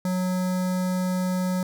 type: tone with notch filter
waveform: square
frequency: 183.5 Hz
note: F#3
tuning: 14 cents flat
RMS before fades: -25 dBFS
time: 0.05-1.63 s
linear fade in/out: 2 ms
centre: 2800 Hz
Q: 1.1
effects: none